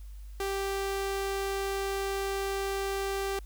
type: tone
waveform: sawtooth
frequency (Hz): 392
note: G4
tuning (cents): 0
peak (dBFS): -26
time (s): 0.4-3.39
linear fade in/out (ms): 2
effects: added 50 Hz sine -41 dBFS peak until 3.45 s + white hiss -63 dBFS RMS until 3.45 s